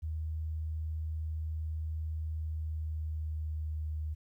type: tone with pitch glide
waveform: sine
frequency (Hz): 78.7 to 77.12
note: D#2 to D#2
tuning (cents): +20 to -15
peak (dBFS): -33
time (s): 0.02-4.15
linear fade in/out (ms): 20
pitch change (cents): -35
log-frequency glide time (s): 2.33-4
effects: 12-bit